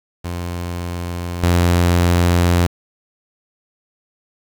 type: tone with level steps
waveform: sawtooth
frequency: 87.31 Hz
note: F2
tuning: in tune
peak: -19 / -8 dBFS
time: 0.24-2.67 s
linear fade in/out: 10 ms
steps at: 1.43 s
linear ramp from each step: 2 ms
effects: 7-bit